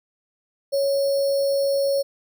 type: tone with sample-and-hold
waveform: sine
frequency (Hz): 554.4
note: C#5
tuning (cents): 0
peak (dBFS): -18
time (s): 0.72-2.03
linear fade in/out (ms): 20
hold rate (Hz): 4900
effects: none